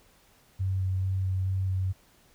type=tone with vibrato; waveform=sine; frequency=94.4 Hz; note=F#2; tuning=35 cents sharp; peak=-25 dBFS; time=0.59-1.93 s; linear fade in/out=20 ms; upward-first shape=square; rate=2.3 Hz; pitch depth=10 cents each way; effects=pink hiss -61 dBFS RMS until 2.34 s